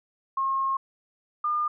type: tone pair in turn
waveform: sine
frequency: 1077 / 1208.9 Hz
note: C6 / D6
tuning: +50 / +50 cents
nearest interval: major second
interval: 200 cents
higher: second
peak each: -23 dBFS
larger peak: neither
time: 0.37-0.77 / 1.44-1.68 s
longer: first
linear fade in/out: 5 ms
effects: none